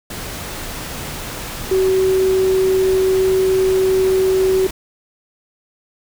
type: tone in noise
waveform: sine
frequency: 377.9 Hz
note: F#4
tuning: 37 cents sharp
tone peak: -12 dBFS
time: 1.71-4.67 s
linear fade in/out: 5 ms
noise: pink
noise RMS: -28 dBFS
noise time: 0.1-4.71 s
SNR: +13 dB
effects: none

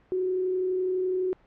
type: tone with frequency modulation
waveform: sine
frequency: 370 Hz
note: F#4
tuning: in tune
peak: -24 dBFS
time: 0.12-1.33 s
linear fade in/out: 0 ms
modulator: 31.9 Hz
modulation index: 0.23
effects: pink hiss -61 dBFS RMS until 1.46 s + low-pass 2000 Hz 12 dB/octave

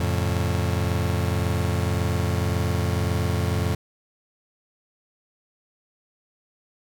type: chord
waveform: 35% pulse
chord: F augmented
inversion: none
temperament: just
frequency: 87.31 / 109.13 / 136.42 Hz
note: F2 / A2 / C#3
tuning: 0 / -14 / -27 cents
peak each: -22 / -25 / -28 dBFS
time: 0-3.75 s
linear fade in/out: 5 ms
effects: none

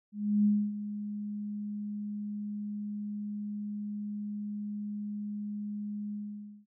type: tone with ADSR envelope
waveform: sine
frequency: 207.5 Hz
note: G#3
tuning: 1 cent flat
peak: -21 dBFS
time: 0.12-6.66 s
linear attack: 330 ms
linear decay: 270 ms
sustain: -13 dB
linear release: 530 ms
effects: none

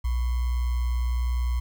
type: tone with sample-and-hold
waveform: sine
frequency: 60.6 Hz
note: B1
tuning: 32 cents flat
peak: -22 dBFS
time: 0.04-1.6 s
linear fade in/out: 10 ms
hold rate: 1050 Hz
effects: none

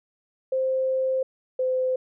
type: tone pair in turn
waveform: sine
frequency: 523.3 / 514 Hz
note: C5 / C5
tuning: 0 / -31 cents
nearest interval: unison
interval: 31 cents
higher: first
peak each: -21 dBFS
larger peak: neither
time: 0.52-1.23 / 1.59-1.96 s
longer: first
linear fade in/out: 5 ms
effects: none

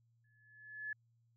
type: tone with exponential growth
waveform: sine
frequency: 1715 Hz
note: A6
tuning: 45 cents flat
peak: -37 dBFS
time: 0.24-0.93 s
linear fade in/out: 5 ms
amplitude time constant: 150 ms
effects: added 116 Hz sine -70 dBFS peak until 1.36 s

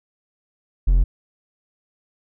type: tone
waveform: triangle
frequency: 43.65 Hz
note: F1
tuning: in tune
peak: -10 dBFS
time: 0.87-1.04 s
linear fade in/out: 10 ms
effects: none

